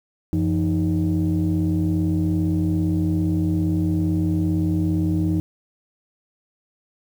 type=tone cluster; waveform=sine; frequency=91.5 / 169.1 / 311.8 Hz; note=F#2 / E3 / D#4; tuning=-19 / +44 / +4 cents; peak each=-21 dBFS; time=0.33-5.4 s; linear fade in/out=0 ms; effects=tanh soft clip ceiling -13 dBFS + 8-bit